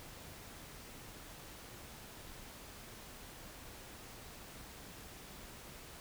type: silence
effects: pink hiss -52 dBFS RMS until 6 s